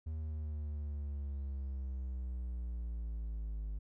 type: linear sweep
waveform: triangle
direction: down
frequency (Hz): 79.2 to 51.1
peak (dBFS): -35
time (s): 0.06-3.79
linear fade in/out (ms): 10
effects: none